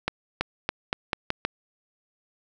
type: accelerating click train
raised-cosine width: 0.3 ms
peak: -8 dBFS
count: 7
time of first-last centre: 0.08-1.45 s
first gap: 330 ms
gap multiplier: 0.85
effects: none